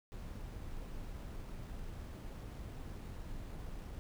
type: noise with sample-and-hold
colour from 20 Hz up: brown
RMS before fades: -45 dBFS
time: 0.12-3.99 s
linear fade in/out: 0 ms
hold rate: 11025 Hz
effects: none